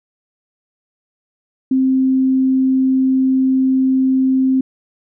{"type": "tone", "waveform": "sine", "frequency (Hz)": 262.5, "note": "C4", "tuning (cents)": 6, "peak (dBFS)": -11, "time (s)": [1.71, 4.61], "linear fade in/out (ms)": 5, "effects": []}